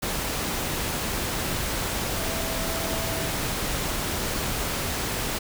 sine tone in noise, 657 Hz, E5, 6 cents flat, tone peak -35 dBFS, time 2.15-3.29 s, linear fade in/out 10 ms, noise pink, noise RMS -28 dBFS, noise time 0.02-5.39 s, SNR -10 dB, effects none

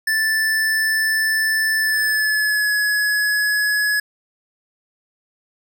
square tone with pitch glide, 1760 to 1691.2 Hz, A6 to G#6, 0 to +31 cents, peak -17 dBFS, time 0.07-4 s, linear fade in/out 5 ms, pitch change -69 cents, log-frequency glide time 1.78-2.72 s, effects none

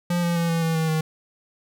square tone with pitch steps, 174.61 / 171.71 / 168.86 / 166.05 / 163.29 / 160.58 / 157.91 Hz, F3 / F3 / E3 / E3 / E3 / E3 / D#3, 0 / -29 / +42 / +13 / -16 / -45 / +26 cents, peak -21 dBFS, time 0.1-1.01 s, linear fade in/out 5 ms, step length 130 ms, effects none

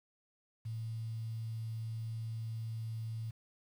sine tone with quantisation, 112.4 Hz, A2, 37 cents sharp, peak -37 dBFS, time 0.65-3.31 s, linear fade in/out 10 ms, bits 10, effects none

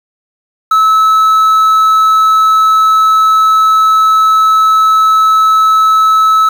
triangle tone with quantisation, 1300 Hz, E6, 24 cents flat, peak -3 dBFS, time 0.71-6.49 s, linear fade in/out 5 ms, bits 5, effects none

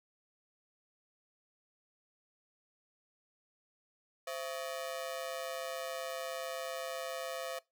sawtooth ring-modulated tone, 597 Hz, D5, 28 cents sharp, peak -31 dBFS, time 4.27-7.59 s, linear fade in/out 5 ms, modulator 73.6 Hz, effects noise-tail reverb RT60 0.2 s tail -21 dB re dry

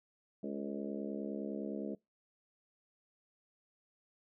harmonic tone with a mistuned harmonic, 69.8 Hz, C#2, 13 cents sharp, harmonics 3 / 4 / 5 / 6 / 7 / 8 / 9, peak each -41 / -43 / -45 / -47 / -48 / -49 / -50 dBFS, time 0.43-1.95 s, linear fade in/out 5 ms, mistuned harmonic 6, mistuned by +40 cents, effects noise-tail reverb RT60 0.2 s tail -24 dB re dry

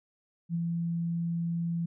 sine tone with ADSR envelope, 168.9 Hz, E3, 42 cents sharp, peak -26 dBFS, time 0.49-1.86 s, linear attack 55 ms, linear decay 26 ms, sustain -2 dB, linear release 8 ms, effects none

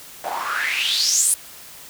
white noise with band-pass filter sweep, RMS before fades -21 dBFS, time 0.24-1.34 s, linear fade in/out 0 ms, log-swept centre 680 to 10000 Hz, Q 6.9, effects white hiss -41 dBFS RMS until 1.89 s

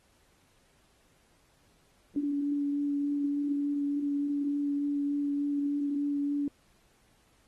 sine tone with vibrato, 286.4 Hz, D4, 43 cents flat, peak -27 dBFS, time 2.16-6.48 s, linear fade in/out 2 ms, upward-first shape sine, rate 3.4 Hz, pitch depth 10 cents each way, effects pink hiss -67 dBFS RMS until 7.47 s + AAC 32 kbps

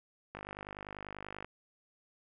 click train, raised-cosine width 0.5 ms, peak -27 dBFS, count 56, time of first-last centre 0.35-1.446 s, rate 50.2 Hz, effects none

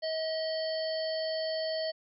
harmonic tone with a mistuned harmonic, 638 Hz, D#5, 43 cents sharp, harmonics 1 / 3 / 5 / 7 / 8, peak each -31 / -44 / -45 / -38 / -49 dBFS, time 0.02-1.92 s, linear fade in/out 20 ms, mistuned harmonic 5, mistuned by -28 cents, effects none

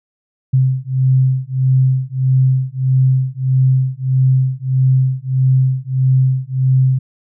sine beating tone pair, 130 / 131.6 Hz, C3 / C3, -11 / +10 cents, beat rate 1.6 Hz, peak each -14 dBFS, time 0.53-6.99 s, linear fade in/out 10 ms, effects none

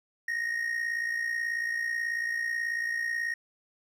triangle tone with amplitude modulation, 1864.7 Hz, A#6, in tune, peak -24 dBFS, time 0.28-3.34 s, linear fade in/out 5 ms, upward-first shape sine, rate 58.3 Hz, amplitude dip 60%, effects none

